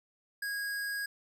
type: tone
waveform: square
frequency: 1644 Hz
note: G#6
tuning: 18 cents flat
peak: -34 dBFS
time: 0.42-1.06 s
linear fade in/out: 5 ms
effects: none